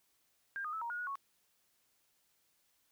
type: tone with pitch steps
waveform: sine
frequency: 1599 / 1230 / 1307 / 938 / 1440 / 1458 / 1107 Hz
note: G6 / D#6 / E6 / A#5 / F#6 / F#6 / C#6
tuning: +34 / -20 / -15 / +11 / -47 / -26 / -3 cents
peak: -37 dBFS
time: 0.56-1.155 s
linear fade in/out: 0 ms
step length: 85 ms
effects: white hiss -75 dBFS RMS until 2.91 s